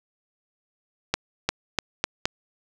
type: accelerating click train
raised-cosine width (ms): 0.2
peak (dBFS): -4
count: 5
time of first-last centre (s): 1.14-2.255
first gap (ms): 350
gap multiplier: 0.85
effects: none